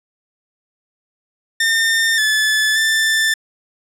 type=tone with pitch steps; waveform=sawtooth; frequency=1811 / 1734 / 1772 Hz; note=A6 / A6 / A6; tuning=+49 / -26 / +12 cents; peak=-10 dBFS; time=1.6-3.34 s; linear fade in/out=5 ms; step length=580 ms; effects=low-pass 11000 Hz 12 dB/octave